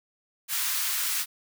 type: high-pass noise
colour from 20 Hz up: white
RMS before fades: -28 dBFS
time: 0.48-1.26 s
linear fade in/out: 50 ms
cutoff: 1100 Hz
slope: 24 dB/octave
effects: none